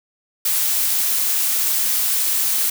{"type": "noise", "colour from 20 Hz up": "blue", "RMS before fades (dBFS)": -19, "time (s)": [0.45, 2.7], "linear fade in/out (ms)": 5, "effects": []}